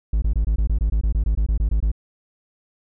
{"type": "tone bursts", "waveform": "triangle", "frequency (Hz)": 52.8, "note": "G#1", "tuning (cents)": 29, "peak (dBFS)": -14, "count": 16, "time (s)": [0.13, 1.916], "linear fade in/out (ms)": 5, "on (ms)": 91, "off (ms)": 22, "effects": []}